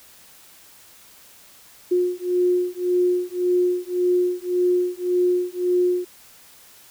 sine beating tone pair, 357.9 / 359.7 Hz, F4 / F#4, +42 / -49 cents, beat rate 1.8 Hz, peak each -21 / -21 dBFS, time 1.91-6.05 s, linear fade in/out 10 ms, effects white hiss -49 dBFS RMS until 6.9 s

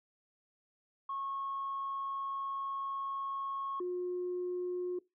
sine tone pair in turn, 1094 / 359.2 Hz, C#6 / F4, -23 / +49 cents, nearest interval octave + perfect fifth, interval 1928 cents, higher first, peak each -35 / -32 dBFS, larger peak second, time 1.09-3.8 / 3.8-4.99 s, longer first, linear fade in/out 5 ms, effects noise-tail reverb RT60 0.2 s tail -21 dB re dry + tanh soft clip ceiling -30 dBFS

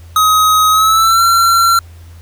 square tone with pitch glide, 1264 to 1362.6 Hz, D#6 to F6, +27 to -43 cents, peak -8 dBFS, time 0.16-1.79 s, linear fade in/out 2 ms, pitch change +130 cents, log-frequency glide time 0.71-1.22 s, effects added 84 Hz sine -33 dBFS peak until 2.21 s + pink hiss -47 dBFS RMS until 2.21 s

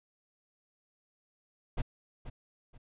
brown noise with echo, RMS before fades -30 dBFS, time 1.77-1.82 s, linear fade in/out 10 ms, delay 480 ms, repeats 2, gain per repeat -11 dB, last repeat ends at 2.78 s, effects resampled to 8000 Hz

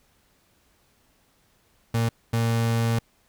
35% pulse tone bursts at uneven times, 115.2 Hz, A#2, 20 cents flat, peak -19 dBFS, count 2, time 1.94-2.09 / 2.33-2.99 s, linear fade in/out 5 ms, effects pink hiss -64 dBFS RMS until 3.28 s

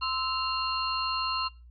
sine tone cluster, 1040 / 1313 / 2779 / 4219 Hz, C6 / E6 / F7 / C8, -11 / -7 / -9 / +14 cents, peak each -32 / -33 / -33 / -32 dBFS, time 0.01-1.49 s, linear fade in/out 20 ms, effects noise-tail reverb RT60 0.3 s tail -22 dB re dry + added 60 Hz sine -48 dBFS peak until 1.7 s

